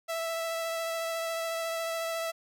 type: tone with vibrato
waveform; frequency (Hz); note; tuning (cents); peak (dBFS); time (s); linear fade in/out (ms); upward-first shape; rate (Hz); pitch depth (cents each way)
sawtooth; 659.3; E5; 0; -27; 0.08-2.32; 20; triangle; 14; 15
effects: none